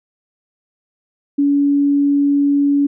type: tone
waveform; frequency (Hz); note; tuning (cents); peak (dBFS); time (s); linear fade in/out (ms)
sine; 284; C#4; +42; -11; 1.38-2.87; 10
effects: none